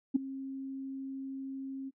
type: tone with ADSR envelope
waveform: sine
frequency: 268.7 Hz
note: C4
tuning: 46 cents sharp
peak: -19 dBFS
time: 0.14-1.91 s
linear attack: 18 ms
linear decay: 10 ms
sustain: -18 dB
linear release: 31 ms
effects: noise-tail reverb RT60 0.1 s tail -21 dB re dry + tanh soft clip ceiling -15 dBFS